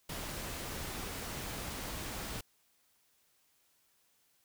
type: noise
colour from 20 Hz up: pink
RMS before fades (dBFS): -41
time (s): 0.09-2.41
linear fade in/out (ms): 5
effects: white hiss -72 dBFS RMS until 4.44 s